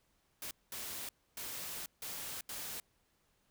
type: noise bursts at uneven times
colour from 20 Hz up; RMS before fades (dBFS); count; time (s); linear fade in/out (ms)
white; -43; 5; 0.42-0.51 / 0.72-1.09 / 1.37-1.86 / 2.02-2.41 / 2.49-2.8; 2
effects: pink hiss -75 dBFS RMS until 3.5 s